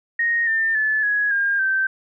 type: tone with pitch steps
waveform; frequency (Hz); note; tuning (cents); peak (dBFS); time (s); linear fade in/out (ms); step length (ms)
sine; 1864.7 / 1798.1 / 1733.8 / 1671.8 / 1612.1 / 1554.5; A#6 / A6 / A6 / G#6 / G6 / G6; 0 / +37 / -26 / +11 / +48 / -15; -17; 0.19-1.87; 5; 280
effects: none